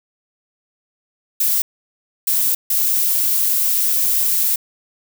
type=noise bursts at uneven times; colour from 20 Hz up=violet; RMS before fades=-17 dBFS; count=3; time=1.4-1.62 / 2.27-2.55 / 2.7-4.56 s; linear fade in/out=5 ms; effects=none